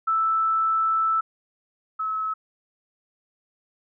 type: tone pair in turn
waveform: sine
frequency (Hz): 1318.5 / 1293.6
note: E6 / E6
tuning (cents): 0 / -33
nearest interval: unison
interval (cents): 33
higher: first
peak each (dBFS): -19 / -24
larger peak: first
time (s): 0.07-1.21 / 1.99-2.34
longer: first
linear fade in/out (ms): 10
effects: none